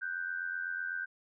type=tone pair together; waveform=sine; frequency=1480 / 1568 Hz; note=F#6 / G6; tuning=0 / 0 cents; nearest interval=minor second; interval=100 cents; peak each=-38 / -36 dBFS; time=0.01-1.06 s; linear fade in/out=20 ms; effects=none